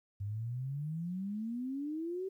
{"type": "exponential sweep", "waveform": "sine", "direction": "up", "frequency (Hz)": [98, 389.5], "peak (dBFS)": -35, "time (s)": [0.2, 2.29], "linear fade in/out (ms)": 10, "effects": ["12-bit"]}